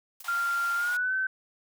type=noise with exponential decay; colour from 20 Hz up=blue; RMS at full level=-38 dBFS; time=0.2-0.28 s; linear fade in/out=5 ms; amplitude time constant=17 ms
type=high-pass noise; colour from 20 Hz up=pink; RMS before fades=-42 dBFS; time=0.24-0.97 s; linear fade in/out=5 ms; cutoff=710 Hz; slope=48 dB/octave
type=tone with pitch glide; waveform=sine; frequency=1389 to 1532.3 Hz; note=F6 to G6; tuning=-10 to -40 cents; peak=-25 dBFS; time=0.28-1.27 s; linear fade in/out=5 ms; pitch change=+170 cents; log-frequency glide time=0.75-1.14 s
effects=none